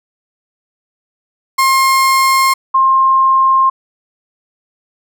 35% pulse / sine tone pair in turn, 1066 / 1061.3 Hz, C6 / C6, +32 / +24 cents, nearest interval unison, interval 8 cents, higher first, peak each -7 dBFS, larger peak neither, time 1.58-2.54 / 2.74-3.7 s, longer neither, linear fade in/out 10 ms, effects none

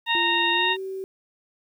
harmonic tone, 926 Hz, A#5, 12 cents flat, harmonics 1 / 2 / 3 / 4, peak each -25 / -25 / -25 / -25 dBFS, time 0.06-0.77 s, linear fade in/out 50 ms
sine tone with pitch glide, 344.8 to 382.6 Hz, F4 to G4, -22 to -42 cents, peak -29 dBFS, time 0.15-1.04 s, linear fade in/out 0 ms, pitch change +180 cents, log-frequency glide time 0.52-0.78 s
effects 9-bit

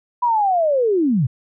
sine linear sweep, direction down, 993 to 110 Hz, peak -14 dBFS, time 0.22-1.27 s, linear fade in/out 10 ms, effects none

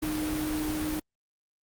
sine tone in noise, 307.2 Hz, D#4, 22 cents flat, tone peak -29 dBFS, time 0.02-1 s, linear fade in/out 10 ms, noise pink, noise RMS -35 dBFS, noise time 0.02-1 s, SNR +3 dB, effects Opus 32 kbps

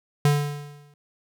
square tone with exponential decay, 145.6 Hz, D3, 15 cents flat, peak -15 dBFS, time 0.25-0.94 s, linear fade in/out 2 ms, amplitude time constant 150 ms, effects none

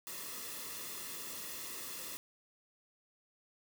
white noise with comb filter, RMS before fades -44 dBFS, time 0.07-2.17 s, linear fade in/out 0 ms, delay 1.3 ms, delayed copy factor -0.65, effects none

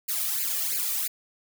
blue noise with flanger, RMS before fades -28 dBFS, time 0.08-1.08 s, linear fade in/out 10 ms, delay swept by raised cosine 0.42 to 1.72 ms, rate 3 Hz, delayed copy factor +1, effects none

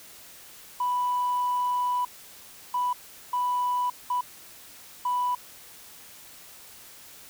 sine tone bursts at uneven times, 987.8 Hz, B5, in tune, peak -22 dBFS, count 5, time 0.8-2.05 / 2.74-2.93 / 3.33-3.9 / 4.1-4.21 / 5.05-5.35 s, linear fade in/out 5 ms, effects tanh soft clip ceiling -20 dBFS + white hiss -48 dBFS RMS until 7.29 s

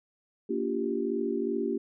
sine chord, G minor seventh, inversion first, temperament equal with one note detuned, 233.1 / 287 / 349.2 / 392 Hz, Bb3 / D4 / F4 / G4, 0 / -40 / 0 / 0 cents, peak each -33 / -34 / -33 / -31 dBFS, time 0.49-1.78 s, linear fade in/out 10 ms, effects none

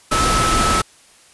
sine tone in noise, 1303 Hz, E6, 20 cents flat, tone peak -17 dBFS, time 0.11-0.82 s, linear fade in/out 10 ms, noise pink, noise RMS -18 dBFS, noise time 0.11-0.82 s, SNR -2 dB, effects white hiss -49 dBFS RMS until 1.33 s + resampled to 24000 Hz

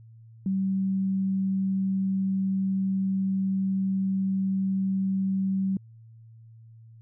sine tone, 192 Hz, G3, 36 cents flat, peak -23 dBFS, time 0.46-5.77 s, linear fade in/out 2 ms, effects added 113 Hz sine -47 dBFS peak until 7.01 s

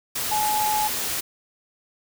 sine tone in noise, 850 Hz, G#5, 40 cents sharp, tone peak -21 dBFS, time 0.31-0.88 s, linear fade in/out 10 ms, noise white, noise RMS -27 dBFS, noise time 0.15-1.21 s, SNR +3 dB, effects none

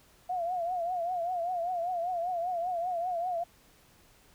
sine tone with vibrato, 704 Hz, F5, 14 cents sharp, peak -29 dBFS, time 0.29-3.44 s, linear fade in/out 10 ms, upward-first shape triangle, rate 5.1 Hz, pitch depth 110 cents each way, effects pink hiss -61 dBFS RMS until 4.34 s

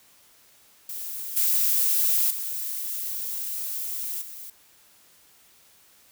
violet noise with level steps, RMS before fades -34 / -22 / -31 / -40 dBFS, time 0.89-4.5 s, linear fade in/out 2 ms, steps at 1.36 / 2.3 / 4.21 s, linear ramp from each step 10 ms, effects white hiss -57 dBFS RMS until 6.11 s

